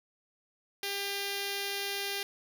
5% pulse tone with notch filter, 398.9 Hz, G4, 30 cents sharp, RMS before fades -35 dBFS, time 0.83-2.23 s, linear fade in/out 2 ms, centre 1100 Hz, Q 1.3, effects none

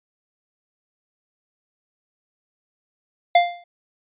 square tone with exponential decay, 698.5 Hz, F5, in tune, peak -9 dBFS, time 3.35-3.64 s, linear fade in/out 5 ms, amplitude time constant 62 ms, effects resampled to 8000 Hz

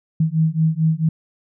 sine beating tone pair, 157.5 / 162 Hz, D#3 / E3, +21 / -30 cents, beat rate 4.5 Hz, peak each -18 dBFS, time 0.2-1.09 s, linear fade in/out 5 ms, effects none

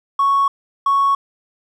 triangle tone pair in turn, 1108.7 / 1108.7 Hz, C#6 / C#6, 0 / 0 cents, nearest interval unison, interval 0 cents, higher neither, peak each -9 dBFS, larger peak neither, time 0.19-0.48 / 0.86-1.15 s, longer neither, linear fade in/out 5 ms, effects tanh soft clip ceiling -9 dBFS

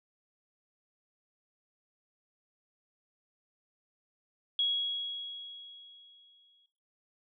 sine tone with exponential decay, 3322 Hz, G#7, in tune, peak -25 dBFS, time 4.59-6.66 s, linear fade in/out 2 ms, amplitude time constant 450 ms, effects noise-tail reverb RT60 0.6 s tail -17 dB re dry

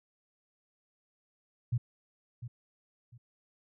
sine tone with echo, 120 Hz, B2, 49 cents flat, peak -26 dBFS, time 1.72-1.78 s, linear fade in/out 10 ms, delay 700 ms, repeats 2, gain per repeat -12 dB, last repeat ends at 3.18 s, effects none

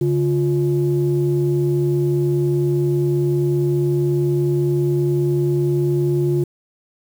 sine tone pair together, 142.3 / 352.5 Hz, C#3 / F4, +46 / +16 cents, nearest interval octave + major third, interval 1570 cents, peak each -17 dBFS, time 0.01-6.44 s, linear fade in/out 5 ms, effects tanh soft clip ceiling -9 dBFS + 7-bit

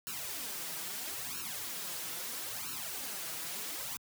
white noise with flanger, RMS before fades -40 dBFS, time 0.07-3.97 s, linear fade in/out 0 ms, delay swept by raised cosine 0.72 to 6.32 ms, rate 0.76 Hz, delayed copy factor +1, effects high-pass 80 Hz 12 dB/octave

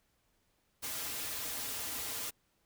white noise with comb filter, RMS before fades -39 dBFS, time 0.82-2.31 s, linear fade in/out 20 ms, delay 5.4 ms, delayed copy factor -0.65, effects pink hiss -75 dBFS RMS until 2.65 s

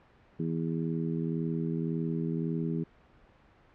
harmonic tone, 81.8 Hz, E2, 13 cents flat, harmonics 2 / 3 / 4 / 5, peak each -31 / -35 / -37 / -39 dBFS, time 0.39-2.84 s, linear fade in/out 10 ms, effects pink hiss -60 dBFS RMS until 3.74 s + low-pass 2000 Hz 12 dB/octave

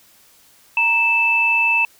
sine tone pair together, 932.3 / 2637 Hz, A#5 / E7, 0 / 0 cents, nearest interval octave + tritone, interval 1800 cents, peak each -22 / -14 dBFS, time 0.77-1.85 s, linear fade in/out 2 ms, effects white hiss -52 dBFS RMS until 1.99 s

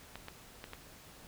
clicks, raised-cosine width 0.3 ms, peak -27 dBFS, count 4, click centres 0.156 / 0.284 / 0.641 / 0.734 s, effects pink hiss -55 dBFS RMS until 1.27 s

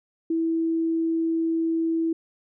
sine tone, 327.6 Hz, E4, 11 cents flat, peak -21 dBFS, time 0.3-2.13 s, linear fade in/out 5 ms, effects none

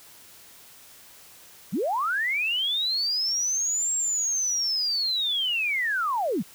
sine linear two-way sweep, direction up then down, 138.1 to 7570 to 138.1 Hz, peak -23 dBFS, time 1.72-6.43 s, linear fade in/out 20 ms, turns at 3.94 s, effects white hiss -50 dBFS RMS until 6.54 s

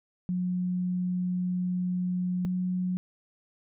sine tone pair in turn, 180.7 / 182.27 Hz, F#3 / F#3, -41 / -26 cents, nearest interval unison, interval 15 cents, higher second, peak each -26 dBFS, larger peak neither, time 0.29-2.45 / 2.45-2.97 s, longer first, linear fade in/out 0 ms, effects none

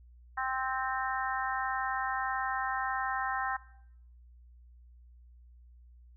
harmonic tone, 261.6 Hz, C4, in tune, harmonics 3 / 4 / 5 / 6 / 7, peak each -35 / -36 / -37 / -38 / -38 dBFS, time 0.37-3.57 s, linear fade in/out 10 ms, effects noise-tail reverb RT60 0.7 s tail -18 dB re dry + added 60 Hz sine -53 dBFS peak until 6.16 s

